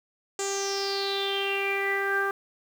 sawtooth tone with low-pass filter sweep, 394.8 Hz, G4, 12 cents sharp, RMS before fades -28 dBFS, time 0.39-2.31 s, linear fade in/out 2 ms, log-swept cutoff 7400 to 1400 Hz, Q 8.4, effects 8-bit

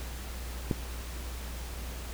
click, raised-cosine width 3 ms, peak -14 dBFS, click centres 0.712 s, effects added 60 Hz sine -37 dBFS peak until 2.13 s + pink hiss -44 dBFS RMS until 2.13 s

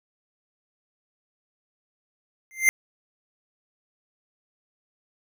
square tone with exponential growth, 2089 Hz, C7, 3 cents flat, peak -12 dBFS, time 2.51-2.69 s, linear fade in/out 0 ms, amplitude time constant 38 ms, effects none

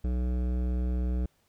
triangle tone with hard clipping, 61.7 Hz, B1, 1 cent flat, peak -28 dBFS, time 0.04-1.26 s, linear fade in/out 5 ms, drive 18 dB, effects pink hiss -70 dBFS RMS until 1.48 s

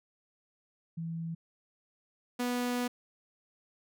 sine / sawtooth tone pair in turn, 165.1 / 245.4 Hz, E3 / B3, +3 / -11 cents, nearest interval perfect fifth, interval 686 cents, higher second, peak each -34 / -26 dBFS, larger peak second, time 0.97-1.35 / 2.39-2.88 s, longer second, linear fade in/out 10 ms, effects none

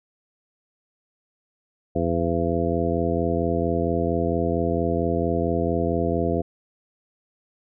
harmonic tone, 84.4 Hz, E2, 41 cents sharp, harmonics 1 / 2 / 3 / 4 / 5 / 6 / 8, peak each -28 / -28 / -28 / -28 / -28 / -28 / -28 dBFS, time 1.95-6.42 s, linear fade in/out 10 ms, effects none

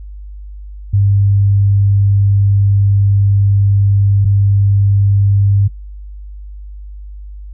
sine tone pair in turn, 100 / 100 Hz, G2 / G2, +35 / +35 cents, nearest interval unison, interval 0 cents, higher neither, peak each -8 dBFS, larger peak neither, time 0.93-4.25 / 4.25-5.68 s, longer first, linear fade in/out 10 ms, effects noise-tail reverb RT60 0.1 s tail -18 dB re dry + added 50 Hz sine -27 dBFS peak until 7.53 s

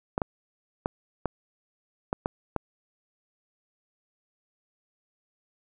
clicks, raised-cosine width 1 ms, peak -12 dBFS, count 7, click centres 0.179 / 0.218 / 0.859 / 1.257 / 2.129 / 2.259 / 2.563 s, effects none

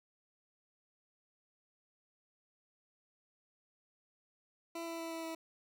20% pulse tone with pitch steps, 334.2 / 332.1 / 330 / 327.9 / 325.8 Hz, E4 / E4 / E4 / E4 / E4, +24 / +13 / +2 / -9 / -20 cents, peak -35 dBFS, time 4.75-5.35 s, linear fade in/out 5 ms, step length 120 ms, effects none

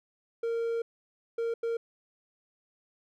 triangle tone bursts at uneven times, 462.2 Hz, A#4, 15 cents flat, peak -26 dBFS, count 3, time 0.43-0.82 / 1.38-1.54 / 1.63-1.77 s, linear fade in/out 5 ms, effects none

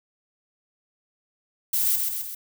violet noise with echo, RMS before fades -23 dBFS, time 1.73-1.96 s, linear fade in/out 5 ms, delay 130 ms, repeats 3, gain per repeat -4 dB, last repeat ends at 2.35 s, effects none

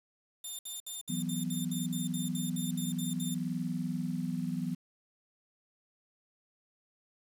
5% pulse tone bursts, 3596 Hz, A7, 37 cents sharp, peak -30 dBFS, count 14, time 0.44-3.346 s, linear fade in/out 5 ms, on 150 ms, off 62 ms
sine chord, E suspended second, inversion none, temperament just, 164.81 / 185.42 / 247.2 Hz, E3 / F#3 / B3, 0 / +4 / +2 cents, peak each -36 dBFS, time 1.09-4.75 s, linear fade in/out 10 ms
effects resampled to 32000 Hz + 9-bit

